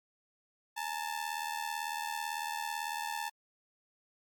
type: ring-modulated tone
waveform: sawtooth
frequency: 880 Hz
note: A5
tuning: in tune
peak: -28 dBFS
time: 0.76-3.3 s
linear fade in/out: 20 ms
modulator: 39 Hz
effects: MP3 96 kbps